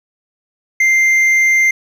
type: tone with hard clipping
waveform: triangle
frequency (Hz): 2093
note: C7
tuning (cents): 0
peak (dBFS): -10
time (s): 0.8-1.71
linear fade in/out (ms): 5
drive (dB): 7
effects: none